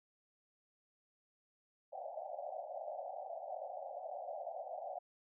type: band-pass noise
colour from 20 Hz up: white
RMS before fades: -45 dBFS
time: 1.92-4.99 s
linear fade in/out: 10 ms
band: 560 to 780 Hz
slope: 96 dB/octave
effects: none